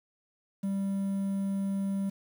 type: tone with quantisation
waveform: triangle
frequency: 196 Hz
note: G3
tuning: in tune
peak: -26 dBFS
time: 0.63-2.1 s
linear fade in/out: 10 ms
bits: 9
effects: none